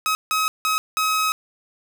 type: tone bursts at uneven times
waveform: sawtooth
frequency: 1274 Hz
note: D#6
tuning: 41 cents sharp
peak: -15 dBFS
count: 4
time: 0.06-0.15 / 0.31-0.48 / 0.65-0.78 / 0.97-1.32 s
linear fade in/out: 0 ms
effects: none